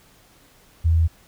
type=tone; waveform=sine; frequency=82 Hz; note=E2; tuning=9 cents flat; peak=-14 dBFS; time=0.84-1.08 s; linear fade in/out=20 ms; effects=pink hiss -54 dBFS RMS until 1.27 s